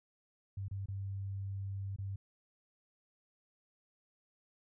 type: tone with dropouts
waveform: sine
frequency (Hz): 98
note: G2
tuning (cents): 0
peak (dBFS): -37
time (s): 0.57-2.16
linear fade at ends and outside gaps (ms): 5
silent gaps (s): 0.683-0.711 / 0.859-0.884 / 1.962-1.985
effects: none